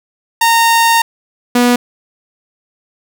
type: tone pair in turn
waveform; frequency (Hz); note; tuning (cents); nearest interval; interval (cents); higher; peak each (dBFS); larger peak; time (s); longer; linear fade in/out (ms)
sawtooth; 921 / 243.9; A#5 / B3; -21 / -21; octave + major seventh; 2300; first; -4; neither; 0.41-1.02 / 1.55-1.76; first; 5
effects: none